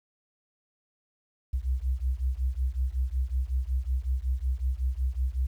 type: beating tone pair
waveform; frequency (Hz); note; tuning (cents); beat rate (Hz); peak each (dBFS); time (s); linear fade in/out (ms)
sine; 61.74 / 67.14; B1 / C2; 0 / +45; 5.4; -28 / -29; 1.53-5.47; 10
effects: 10-bit